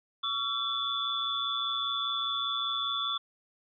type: tone cluster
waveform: sine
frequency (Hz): 1136 / 1351 / 3356 / 3481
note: C#6 / E6 / G#7 / A7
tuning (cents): +42 / +42 / +17 / -19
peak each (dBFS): -35 / -37 / -39 / -31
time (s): 0.23-3.18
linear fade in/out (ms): 10
effects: none